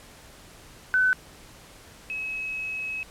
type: tone pair in turn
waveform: sine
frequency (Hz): 1510 / 2565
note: F#6 / E7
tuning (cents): +35 / -48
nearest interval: major sixth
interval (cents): 917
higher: second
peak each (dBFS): -18 / -29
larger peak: first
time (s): 0.94-1.13 / 2.1-3.03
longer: second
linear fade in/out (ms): 0
effects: pink hiss -49 dBFS RMS until 3.1 s + low-pass 12000 Hz 12 dB/octave